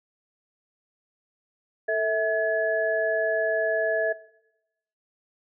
sine tone cluster, 444.1 / 650 / 1699 Hz, A4 / E5 / G#6, +16 / -24 / +39 cents, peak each -28 / -25 / -27 dBFS, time 1.88-4.13 s, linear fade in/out 10 ms, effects noise-tail reverb RT60 0.9 s tail -20 dB re dry

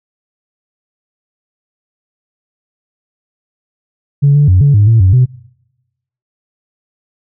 sine tone with pitch steps, 142 / 145.4 / 91.9 / 142.3 / 103.2 / 113.3 / 93.5 / 126.8 Hz, C#3 / D3 / F#2 / C#3 / G#2 / A#2 / F#2 / B2, +42 / -17 / -11 / +46 / -10 / -49 / +19 / +46 cents, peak -3 dBFS, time 4.22-5.26 s, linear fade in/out 20 ms, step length 130 ms, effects noise-tail reverb RT60 1.0 s tail -26 dB re dry + tanh soft clip ceiling -1 dBFS

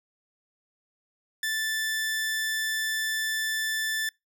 sawtooth tone, 1760 Hz, A6, in tune, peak -23 dBFS, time 1.43-4.09 s, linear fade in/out 2 ms, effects noise-tail reverb RT60 0.2 s tail -26 dB re dry

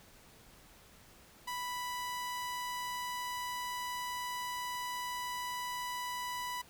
sawtooth tone, 987.8 Hz, B5, in tune, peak -33 dBFS, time 1.47-6.62 s, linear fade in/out 10 ms, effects pink hiss -59 dBFS RMS until 6.69 s

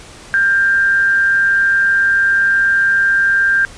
sine tone with amplitude modulation, 1590 Hz, G6, 24 cents sharp, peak -8 dBFS, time 0.34-3.65 s, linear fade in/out 0 ms, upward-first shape sine, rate 189 Hz, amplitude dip 40%, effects pink hiss -37 dBFS RMS until 3.77 s + resampled to 22050 Hz

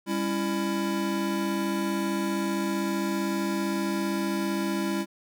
square chord, C# diminished, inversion second, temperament just, 199.57 / 277.2 / 332.6 Hz, G3 / C#4 / E4, +31 / 0 / +16 cents, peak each -30 / -35 / -30 dBFS, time 0.06-5.06 s, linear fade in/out 50 ms, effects none

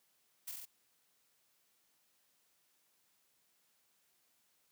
blue noise with echo, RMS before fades -43 dBFS, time 0.47-0.52 s, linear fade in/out 10 ms, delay 45 ms, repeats 3, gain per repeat -2 dB, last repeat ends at 0.655 s, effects white hiss -75 dBFS RMS until 4.71 s + high-pass 100 Hz 12 dB/octave

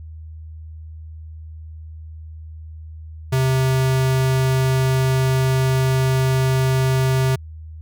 square tone, 131.3 Hz, C3, 6 cents sharp, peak -16 dBFS, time 3.32-7.36 s, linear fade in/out 10 ms, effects added 79 Hz sine -33 dBFS peak until 7.81 s

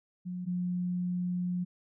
sine tone pair in turn, 180 / 178.86 Hz, F#3 / F3, -47 / +42 cents, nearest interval unison, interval 11 cents, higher first, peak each -34 / -29 dBFS, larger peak second, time 0.25-0.46 / 0.46-1.65 s, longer second, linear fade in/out 20 ms, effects none

